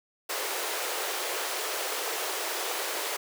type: high-pass noise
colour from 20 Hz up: pink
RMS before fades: -32 dBFS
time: 0.29-3.17 s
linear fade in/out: 10 ms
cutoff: 370 Hz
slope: 48 dB/octave
effects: none